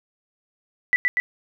sine tone with echo, 1975.5 Hz, B6, in tune, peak -14 dBFS, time 0.93-0.96 s, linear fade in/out 0 ms, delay 120 ms, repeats 2, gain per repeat -2 dB, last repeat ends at 1.2 s, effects none

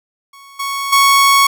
sawtooth tone with level steps, 1108.7 Hz, C#6, in tune, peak -34 / -15 / -4 dBFS, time 0.33-1.47 s, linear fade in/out 5 ms, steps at 0.59 / 0.92 s, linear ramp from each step 10 ms, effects none

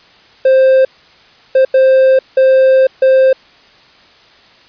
triangle tone bursts at uneven times, 526 Hz, C5, 9 cents sharp, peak -3 dBFS, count 5, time 0.45-0.85 / 1.55-1.65 / 1.74-2.19 / 2.37-2.87 / 3.02-3.33 s, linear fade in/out 5 ms, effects white hiss -44 dBFS RMS until 4.68 s + resampled to 11025 Hz

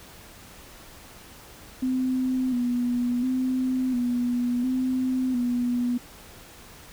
sine tone with vibrato, 250.4 Hz, B3, 24 cents sharp, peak -22 dBFS, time 1.82-5.98 s, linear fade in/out 10 ms, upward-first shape square, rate 0.71 Hz, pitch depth 46 cents each way, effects pink hiss -47 dBFS RMS until 6.92 s

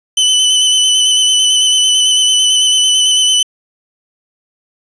sawtooth tone with vibrato, 3016 Hz, F#7, 32 cents sharp, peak -5 dBFS, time 0.17-3.43 s, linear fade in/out 5 ms, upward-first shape square, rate 9 Hz, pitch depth 20 cents each way, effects resampled to 22050 Hz + 7-bit

